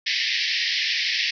pink band-pass noise, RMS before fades -24 dBFS, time 0.06-1.31 s, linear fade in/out 10 ms, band 1800 to 5500 Hz, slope 96 dB/octave, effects none

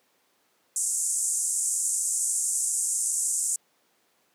pink band-pass noise, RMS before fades -27 dBFS, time 0.76-3.56 s, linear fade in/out 2 ms, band 7000 to 9600 Hz, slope 48 dB/octave, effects pink hiss -67 dBFS RMS until 4.34 s + high-pass 300 Hz 12 dB/octave

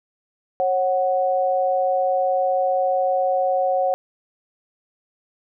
sine tone pair together, 545 / 740.8 Hz, C#5 / F#5, -29 / +2 cents, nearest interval perfect fourth, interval 531 cents, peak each -20 dBFS, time 0.6-3.94 s, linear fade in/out 0 ms, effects none

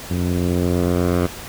10% pulse tone with low-pass filter sweep, 88.4 Hz, F2, 22 cents sharp, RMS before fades -19 dBFS, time 0.1-1.27 s, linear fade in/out 10 ms, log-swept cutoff 220 to 1600 Hz, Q 0.72, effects pink hiss -34 dBFS RMS until 1.48 s

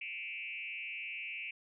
sine tone with frequency modulation, 2489 Hz, D#7, in tune, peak -39 dBFS, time 0.01-1.51 s, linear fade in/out 5 ms, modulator 175 Hz, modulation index 1.6, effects none

